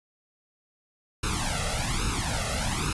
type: noise with flanger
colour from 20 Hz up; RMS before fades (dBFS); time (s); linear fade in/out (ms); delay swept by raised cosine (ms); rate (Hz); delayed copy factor
pink; -28; 1.23-2.93; 5; 0.76 to 1.54; 1.2; +0.95
effects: resampled to 24000 Hz